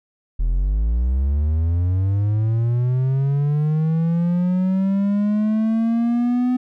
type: linear sweep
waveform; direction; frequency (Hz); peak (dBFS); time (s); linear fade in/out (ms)
triangle; up; 38.89 to 252.4; -14; 0.39-6.57; 10
effects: none